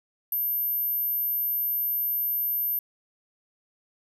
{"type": "tone", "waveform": "sine", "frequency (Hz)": 12990, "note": "G#9", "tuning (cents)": -39, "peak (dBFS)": -24, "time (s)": [0.32, 2.79], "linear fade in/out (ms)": 2, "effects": []}